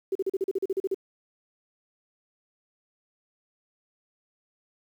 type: tone bursts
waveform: sine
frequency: 385.4 Hz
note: G4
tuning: 29 cents flat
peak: -23 dBFS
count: 12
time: 0.12-0.945 s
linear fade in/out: 5 ms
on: 33 ms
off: 39 ms
effects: 9-bit